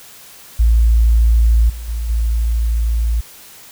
sine tone with level steps, 56.7 Hz, A#1, 47 cents flat, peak -8 / -25 / -18 / -13 dBFS, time 0.59-3.21 s, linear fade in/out 10 ms, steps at 1.69 / 1.88 / 2.09 s, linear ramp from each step 10 ms, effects white hiss -40 dBFS RMS until 3.71 s

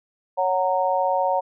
sine chord, F# major, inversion second, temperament just, 555 / 740 / 925 Hz, C#5 / F#5 / A#5, +2 / 0 / -14 cents, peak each -23 / -23 / -23 dBFS, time 0.37-1.41 s, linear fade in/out 20 ms, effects none

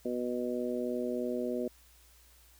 harmonic tone, 123 Hz, B2, 7 cents flat, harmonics 2 / 3 / 4 / 5, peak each -35 / -36 / -37 / -39 dBFS, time 0.05-1.68 s, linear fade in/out 5 ms, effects added 60 Hz sine -61 dBFS peak until 2.59 s + white hiss -62 dBFS RMS until 2.59 s

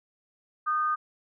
sine tone pair together, 1227.1 / 1546 Hz, D#6 / G6, -24 / -24 cents, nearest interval major third, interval 400 cents, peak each -24 / -34 dBFS, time 0.66-0.96 s, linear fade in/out 20 ms, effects none

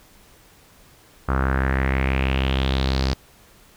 sawtooth tone with low-pass filter sweep, 66.2 Hz, C2, 21 cents sharp, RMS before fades -21 dBFS, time 1.28-3.14 s, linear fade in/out 10 ms, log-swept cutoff 1300 to 4900 Hz, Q 4.2, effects pink hiss -52 dBFS RMS until 3.76 s

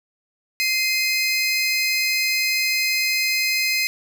25% pulse tone pair together, 2087 / 2519 Hz, C7 / D#7, -5 / +21 cents, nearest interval minor third, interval 326 cents, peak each -18 dBFS, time 0.6-3.87 s, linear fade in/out 0 ms, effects none

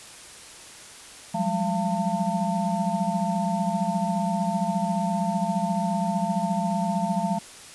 sine tone cluster, 176.3 / 190 / 204.9 / 685 / 898 Hz, F3 / F#3 / G#3 / F5 / A5, +17 / +46 / -23 / -34 / +35 cents, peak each -29 dBFS, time 1.34-7.39 s, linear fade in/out 10 ms, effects white hiss -44 dBFS RMS until 7.74 s + resampled to 24000 Hz

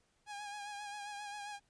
sawtooth tone with vibrato, 822 Hz, G#5, 18 cents flat, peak -39 dBFS, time 0.26-1.6 s, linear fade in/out 50 ms, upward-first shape sine, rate 7.5 Hz, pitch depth 36 cents each way, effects pink hiss -75 dBFS RMS until 1.69 s + resampled to 22050 Hz

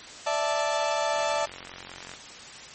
35% pulse chord, D suspended second, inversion none, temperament equal, 587.3 / 659.3 / 880 Hz, D5 / E5 / A5, 0 / 0 / 0 cents, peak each -27 dBFS, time 0.26-1.46 s, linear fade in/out 10 ms
click train, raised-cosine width 0.3 ms, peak -24 dBFS, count 46, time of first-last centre 1.14-2.138 s, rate 45.1 Hz
effects white hiss -43 dBFS RMS until 2.74 s + MP3 32 kbps

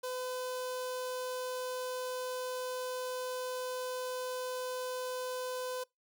sawtooth tone with notch filter, 506 Hz, B4, 42 cents sharp, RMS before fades -38 dBFS, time 0.03-5.84 s, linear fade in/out 10 ms, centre 2100 Hz, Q 1.6, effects noise-tail reverb RT60 0.2 s tail -25 dB re dry

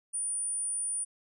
sine tone, 9397 Hz, D9, in tune, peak -30 dBFS, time 0.13-1.05 s, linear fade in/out 20 ms, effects none

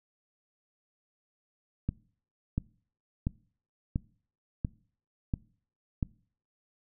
click train, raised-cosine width 5 ms, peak -16 dBFS, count 7, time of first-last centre 1.89-6.028 s, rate 1.45 Hz, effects noise-tail reverb RT60 0.5 s tail -23 dB re dry

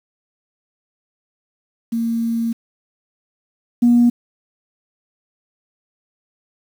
sine tone pair in turn, 230.2 / 239.7 Hz, A#3 / A#3, -22 / +48 cents, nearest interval minor second, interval 70 cents, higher second, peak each -17 / -8 dBFS, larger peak second, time 1.92-2.53 / 3.82-4.1 s, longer first, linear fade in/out 10 ms, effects tanh soft clip ceiling -5 dBFS + 7-bit

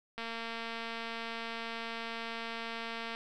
click train, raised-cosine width 0.3 ms, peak -24 dBFS, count 681, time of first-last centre 0.18-3.149 s, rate 229 Hz, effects none

